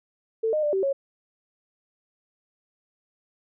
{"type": "tone with pitch steps", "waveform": "sine", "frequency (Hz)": [446.9, 613, 592, 384.8, 550], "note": ["A4", "D#5", "D5", "G4", "C#5"], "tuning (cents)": [27, -26, 14, -32, -14], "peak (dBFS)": -21, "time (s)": [0.43, 0.93], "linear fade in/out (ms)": 10, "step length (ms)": 100, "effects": []}